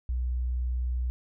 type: tone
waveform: sine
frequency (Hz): 61.74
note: B1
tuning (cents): 0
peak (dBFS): -26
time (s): 0.09-1.1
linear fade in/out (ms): 0
effects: none